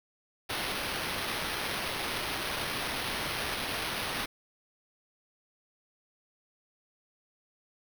blue noise with sample-and-hold, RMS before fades -34 dBFS, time 0.49-4.26 s, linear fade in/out 10 ms, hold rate 7350 Hz, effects none

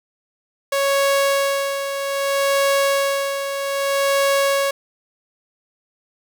sawtooth tone with tremolo, 554.4 Hz, C#5, in tune, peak -11 dBFS, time 0.72-4.71 s, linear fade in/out 5 ms, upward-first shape sine, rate 0.63 Hz, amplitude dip 60%, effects none

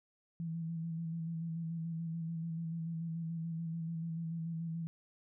sine tone with vibrato, 164.81 Hz, E3, in tune, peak -36 dBFS, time 0.4-4.87 s, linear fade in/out 0 ms, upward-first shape square, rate 6.9 Hz, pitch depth 25 cents each way, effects none

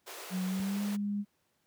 pink high-pass noise, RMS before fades -45 dBFS, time 0.06-0.97 s, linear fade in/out 20 ms, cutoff 360 Hz, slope 48 dB/octave
sine tone with pitch glide, 185 to 204.1 Hz, F#3 to G#3, 0 to -30 cents, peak -30 dBFS, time 0.3-1.25 s, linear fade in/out 50 ms, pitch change +170 cents, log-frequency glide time 0.46-0.82 s
click, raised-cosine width 5 ms, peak -30 dBFS, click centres 0.598 s
effects pink hiss -75 dBFS RMS until 1.66 s + high-pass 100 Hz 12 dB/octave

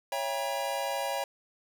square chord, C# diminished seventh, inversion none, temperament just, 554.4 / 665.2 / 798.3 / 957.9 Hz, C#5 / E5 / G5 / Bb5, 0 / +16 / +31 / +47 cents, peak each -35 / -38 / -36 / -37 dBFS, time 0.12-1.24 s, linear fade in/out 2 ms, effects none

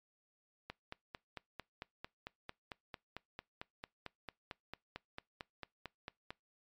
click train, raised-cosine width 0.3 ms, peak -27 dBFS, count 26, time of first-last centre 0.7-6.305 s, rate 4.46 Hz, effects noise-tail reverb RT60 0.2 s tail -24 dB re dry + MP3 96 kbps

